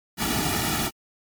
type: noise with comb filter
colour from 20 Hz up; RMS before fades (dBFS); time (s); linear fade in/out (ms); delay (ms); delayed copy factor
pink; -25; 0.17-0.91; 50; 1.9; -0.9
effects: MP3 96 kbps